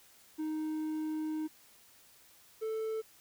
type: tone pair in turn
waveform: triangle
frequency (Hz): 311.1 / 440.8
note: D#4 / A4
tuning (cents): 0 / +3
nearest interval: tritone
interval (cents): 603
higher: second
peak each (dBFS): -31 / -31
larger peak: neither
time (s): 0.38-1.48 / 2.61-3.02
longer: first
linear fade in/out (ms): 20
effects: white hiss -61 dBFS RMS until 3.2 s